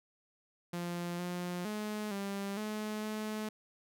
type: tone with pitch steps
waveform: sawtooth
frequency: 173.9 / 177.4 / 211.8 / 198.4 / 213.5 / 214.9 Hz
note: F3 / F3 / G#3 / G3 / G#3 / A3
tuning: -7 / +27 / +34 / +21 / +48 / -41 cents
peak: -32 dBFS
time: 0.73-3.49 s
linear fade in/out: 5 ms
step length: 460 ms
effects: none